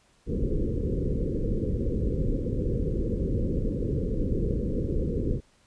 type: low-pass noise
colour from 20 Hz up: pink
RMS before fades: -27 dBFS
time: 0.26-5.41 s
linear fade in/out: 50 ms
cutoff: 520 Hz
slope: 96 dB/octave
effects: pink hiss -63 dBFS RMS until 5.66 s + resampled to 22050 Hz